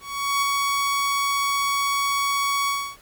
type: tone with ADSR envelope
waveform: sawtooth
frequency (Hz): 1121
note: C#6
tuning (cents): +19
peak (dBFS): -15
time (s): 0-2.97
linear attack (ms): 420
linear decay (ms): 10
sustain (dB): -2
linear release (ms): 290
effects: pink hiss -52 dBFS RMS until 3.01 s